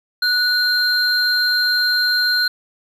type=tone pair together; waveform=triangle; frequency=1473 / 4166 Hz; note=F#6 / C8; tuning=-8 / -8 cents; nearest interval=octave + tritone; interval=1800 cents; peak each=-16 dBFS; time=0.22-2.48 s; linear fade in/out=5 ms; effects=none